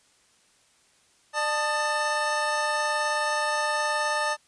square tone cluster, 599 / 882 / 1234 / 1778 Hz, D5 / A5 / D#6 / A6, +34 / +4 / -15 / +18 cents, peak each -31 / -30 / -31 / -30 dBFS, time 1.33-4.37 s, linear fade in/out 50 ms, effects white hiss -62 dBFS RMS until 4.47 s + resampled to 22050 Hz

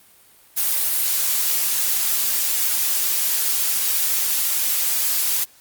blue noise, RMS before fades -20 dBFS, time 0.56-5.45 s, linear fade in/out 20 ms, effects white hiss -52 dBFS RMS until 5.6 s + Opus 32 kbps

